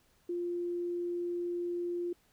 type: tone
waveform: sine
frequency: 349.2 Hz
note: F4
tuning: in tune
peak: -32 dBFS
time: 0.29-2.13 s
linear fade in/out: 5 ms
effects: pink hiss -69 dBFS RMS until 2.32 s